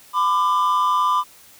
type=tone pair together; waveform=triangle; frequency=1006 / 1189.5 Hz; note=B5 / D6; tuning=+32 / +22 cents; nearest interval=minor third; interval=290 cents; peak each=-16 dBFS; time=0.13-1.24 s; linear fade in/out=50 ms; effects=tanh soft clip ceiling -9 dBFS + white hiss -48 dBFS RMS until 1.59 s